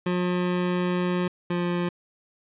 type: tone pair in turn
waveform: 25% pulse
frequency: 179.1 / 175.41 Hz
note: F3 / F3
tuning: +44 / +8 cents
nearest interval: unison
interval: 36 cents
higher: first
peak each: -19 / -20 dBFS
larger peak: first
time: 0.06-1.28 / 1.5-1.89 s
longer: first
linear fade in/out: 5 ms
effects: resampled to 8000 Hz + 9-bit